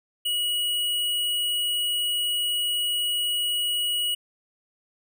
sine tone with hard clipping, 2912 Hz, F#7, 28 cents flat, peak -24 dBFS, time 0.25-4.15 s, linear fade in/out 10 ms, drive 17 dB, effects none

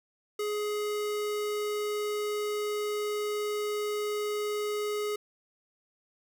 square tone, 418.6 Hz, G#4, 14 cents sharp, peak -30 dBFS, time 0.39-5.16 s, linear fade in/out 5 ms, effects none

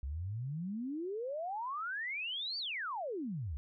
sine exponential two-way sweep, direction up then down, 64 to 4699 to 64 Hz, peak -36 dBFS, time 0.03-3.57 s, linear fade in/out 0 ms, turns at 2.58 s, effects none

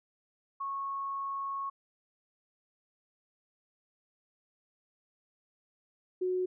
sine tone pair in turn, 1100 / 367.1 Hz, C#6 / F#4, -14 / -14 cents, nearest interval octave + perfect fifth, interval 1900 cents, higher first, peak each -33 / -28 dBFS, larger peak second, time 0.6-1.7 / 6.21-6.46 s, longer first, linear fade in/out 10 ms, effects none

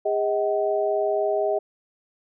sine tone cluster, 407.4 / 633 / 757 Hz, G#4 / D#5 / F#5, -33 / +30 / +39 cents, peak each -24 / -23 / -29 dBFS, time 0.05-1.59 s, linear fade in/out 10 ms, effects none

